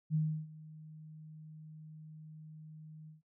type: tone with ADSR envelope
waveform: sine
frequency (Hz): 155.56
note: D#3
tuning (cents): 0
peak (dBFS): -27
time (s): 0.1-3.22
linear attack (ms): 47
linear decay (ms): 320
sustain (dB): -21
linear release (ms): 140
effects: noise-tail reverb RT60 0.1 s tail -18 dB re dry

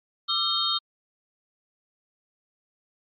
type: tone cluster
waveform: sine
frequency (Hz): 1188 / 1344 / 3163 / 3706 / 4303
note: D6 / E6 / G7 / A#7 / C8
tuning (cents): +20 / +33 / +15 / -11 / +48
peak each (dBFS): -32 / -32 / -30 / -26 / -29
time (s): 0.28-0.79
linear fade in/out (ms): 20
effects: MP3 48 kbps

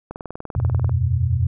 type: click train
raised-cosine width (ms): 1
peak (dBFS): -17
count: 17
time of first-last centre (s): 0.11-0.894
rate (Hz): 20.4
type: chord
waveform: sine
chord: E suspended second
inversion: none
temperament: just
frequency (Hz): 82.41 / 92.71 / 123.61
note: E2 / F#2 / B2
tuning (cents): 0 / +4 / +2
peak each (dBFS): -22 / -21 / -20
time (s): 0.56-1.47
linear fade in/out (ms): 5
effects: none

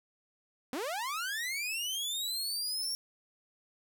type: linear sweep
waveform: sawtooth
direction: up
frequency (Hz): 233.1 to 5560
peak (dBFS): -30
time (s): 0.73-2.95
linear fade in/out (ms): 0
effects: none

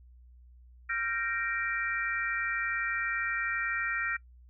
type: chord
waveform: sine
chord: G minor seventh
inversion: third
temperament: equal with one note detuned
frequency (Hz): 1376.9 / 1568 / 1864.7 / 2349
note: F6 / G6 / Bb6 / D7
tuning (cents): -25 / 0 / 0 / 0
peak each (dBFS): -34 / -37 / -33 / -37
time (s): 0.89-4.17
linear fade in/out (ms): 10
effects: noise-tail reverb RT60 0.1 s tail -22 dB re dry + added 61 Hz sine -52 dBFS peak until 4.49 s

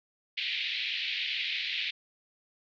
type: band-pass noise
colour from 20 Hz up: pink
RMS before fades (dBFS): -33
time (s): 0.37-1.91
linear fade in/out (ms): 10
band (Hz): 2100 to 4100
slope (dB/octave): 48
effects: none

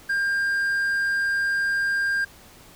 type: tone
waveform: triangle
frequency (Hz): 1600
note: G6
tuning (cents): +35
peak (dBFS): -19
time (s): 0.09-2.25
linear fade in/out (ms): 10
effects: pink hiss -49 dBFS RMS until 2.75 s

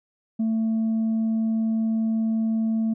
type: tone with tanh clipping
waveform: sine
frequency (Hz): 222.9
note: A3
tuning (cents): +23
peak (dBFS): -21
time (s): 0.39-2.94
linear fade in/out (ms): 10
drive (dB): 1
effects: none

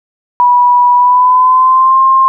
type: tone with pitch glide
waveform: sine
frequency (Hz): 978 to 1060.4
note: B5 to C6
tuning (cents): -17 to +23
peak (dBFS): -4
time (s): 0.4-2.28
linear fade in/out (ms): 0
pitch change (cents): +140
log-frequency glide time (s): 0.95-2
effects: none

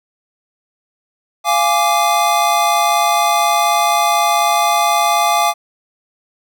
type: chord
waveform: square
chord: D diminished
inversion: first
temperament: equal with one note detuned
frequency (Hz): 692 / 830.6 / 1174.7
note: F5 / Ab5 / D6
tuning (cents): -16 / 0 / 0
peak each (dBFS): -17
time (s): 1.44-5.54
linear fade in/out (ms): 50
effects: none

